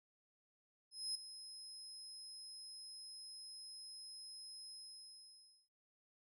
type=tone with ADSR envelope; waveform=35% pulse; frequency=5120 Hz; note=D#8; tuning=49 cents sharp; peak=-35 dBFS; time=0.91-5.69 s; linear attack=240 ms; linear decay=6 ms; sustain=-13 dB; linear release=990 ms; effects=none